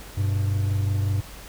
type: tone pair together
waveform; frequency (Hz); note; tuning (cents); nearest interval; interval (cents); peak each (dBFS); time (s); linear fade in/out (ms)
triangle; 98 / 123.47; G2 / B2; 0 / 0; major third; 400; -19 / -28; 0.17-1.21; 10
effects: added 50 Hz sine -43 dBFS peak until 1.48 s + pink hiss -43 dBFS RMS until 1.48 s